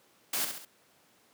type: noise with echo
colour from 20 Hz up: white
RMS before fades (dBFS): -31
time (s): 0.33-0.45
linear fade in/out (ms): 5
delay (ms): 67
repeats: 3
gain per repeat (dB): -6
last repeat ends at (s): 0.651
effects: pink hiss -64 dBFS RMS until 1.33 s + high-pass 200 Hz 12 dB/octave

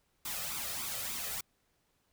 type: noise with flanger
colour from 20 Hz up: white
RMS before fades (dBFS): -38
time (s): 0.25-1.41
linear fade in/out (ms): 5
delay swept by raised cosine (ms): 0.82 to 1.63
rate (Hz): 3.4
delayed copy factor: +0.6
effects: pink hiss -75 dBFS RMS until 2.12 s

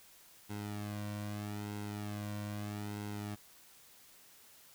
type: tone with flanger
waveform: sawtooth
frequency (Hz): 103.83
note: G#2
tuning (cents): 0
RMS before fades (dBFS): -41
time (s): 0.49-3.36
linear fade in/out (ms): 20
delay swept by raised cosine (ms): 1.7 to 2.38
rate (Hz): 0.79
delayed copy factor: -0.8
effects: white hiss -60 dBFS RMS until 4.74 s

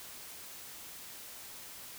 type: silence
effects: white hiss -48 dBFS RMS until 1.98 s

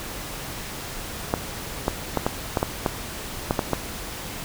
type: clicks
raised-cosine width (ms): 1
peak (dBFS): -6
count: 10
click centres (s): 1.339 / 1.881 / 2.173 / 2.265 / 2.572 / 2.629 / 2.862 / 3.509 / 3.592 / 3.733
effects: pink hiss -34 dBFS RMS until 4.44 s

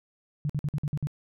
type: tone bursts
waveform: sine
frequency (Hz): 146.83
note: D3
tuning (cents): 0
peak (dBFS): -25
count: 7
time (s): 0.45-1.071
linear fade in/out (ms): 0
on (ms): 45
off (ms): 51
effects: none

